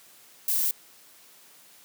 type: noise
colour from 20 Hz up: violet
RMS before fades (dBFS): -25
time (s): 0.48-0.71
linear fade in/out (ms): 2
effects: white hiss -54 dBFS RMS until 1.84 s + high-pass 150 Hz 12 dB/octave